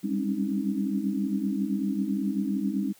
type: tone cluster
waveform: sine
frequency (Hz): 195 / 202.6 / 268 / 278.6 / 313.3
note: G3 / G#3 / C4 / C#4 / D#4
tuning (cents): -9 / -43 / +42 / +9 / +12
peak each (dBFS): -34 / -28 / -32 / -34 / -33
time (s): 0.03-2.93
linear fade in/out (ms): 20
effects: white hiss -57 dBFS RMS until 2.99 s + high-pass 80 Hz 12 dB/octave